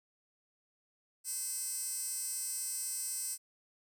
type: tone with high-pass filter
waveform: 15% pulse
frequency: 516 Hz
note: C5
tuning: 24 cents flat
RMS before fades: -38 dBFS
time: 1.24-3.38 s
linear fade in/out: 50 ms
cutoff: 7900 Hz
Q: 3.1
effects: none